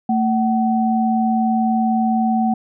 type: tone pair together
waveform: sine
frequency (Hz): 224.4 / 754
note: A3 / F#5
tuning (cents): +34 / +32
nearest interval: octave + major sixth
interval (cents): 2098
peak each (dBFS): -16 / -19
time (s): 0.09-2.54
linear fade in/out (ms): 5
effects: none